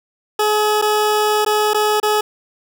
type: tone with dropouts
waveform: 20% pulse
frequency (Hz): 423.9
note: G#4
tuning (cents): +35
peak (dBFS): -9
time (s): 0.39-2.21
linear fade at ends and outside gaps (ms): 5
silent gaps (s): 0.816-0.822 / 1.449-1.462 / 1.735-1.744 / 2.001-2.029
effects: none